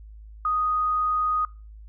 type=tone; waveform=sine; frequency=1244.5 Hz; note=D#6; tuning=in tune; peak=-21 dBFS; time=0.45-1.45 s; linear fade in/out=2 ms; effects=noise-tail reverb RT60 0.3 s tail -23 dB re dry + added 53 Hz sine -41 dBFS peak until 1.88 s